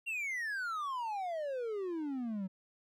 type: exponential sweep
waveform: triangle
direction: down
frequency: 2794 to 183.4 Hz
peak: -33 dBFS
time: 0.06-2.48 s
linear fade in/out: 20 ms
effects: none